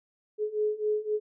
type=beating tone pair; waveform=sine; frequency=422.4 / 426.2 Hz; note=G#4 / G#4; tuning=+29 / +45 cents; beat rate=3.8 Hz; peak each=-30 / -28 dBFS; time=0.38-1.2 s; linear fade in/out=50 ms; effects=none